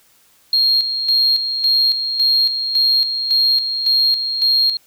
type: tone with tremolo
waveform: sine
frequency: 4239 Hz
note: C8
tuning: 22 cents sharp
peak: -10 dBFS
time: 0.53-4.77 s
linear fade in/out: 2 ms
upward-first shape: square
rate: 1.8 Hz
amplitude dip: 60%
effects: tanh soft clip ceiling -8 dBFS + white hiss -54 dBFS RMS until 4.86 s